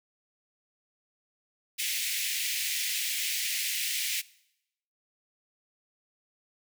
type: high-pass noise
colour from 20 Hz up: pink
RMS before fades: -31 dBFS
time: 1.78-4.22 s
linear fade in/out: 20 ms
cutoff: 2000 Hz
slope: 48 dB/octave
effects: noise-tail reverb RT60 0.8 s tail -21 dB re dry